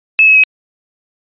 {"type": "tone with pitch steps", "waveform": "sine", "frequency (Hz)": [2600, 2572, 2544], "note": ["E7", "E7", "D#7"], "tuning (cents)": [-24, -43, 38], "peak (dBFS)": -4, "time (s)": [0.19, 0.436], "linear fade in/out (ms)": 0, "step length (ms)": 82, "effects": ["resampled to 8000 Hz"]}